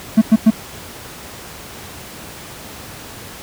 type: tone bursts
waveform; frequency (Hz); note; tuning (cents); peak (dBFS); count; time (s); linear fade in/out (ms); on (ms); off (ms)
triangle; 220; A3; 0; -3; 3; 0.17-0.506; 10; 46; 99
effects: pink hiss -34 dBFS RMS until 3.42 s + high-pass 60 Hz 12 dB/octave